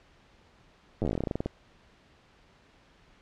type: slowing click train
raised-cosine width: 2 ms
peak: -16 dBFS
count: 18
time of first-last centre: 1.02-1.46 s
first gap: 9 ms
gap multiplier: 1.12
effects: pink hiss -60 dBFS RMS until 3.21 s + low-pass 4000 Hz 12 dB/octave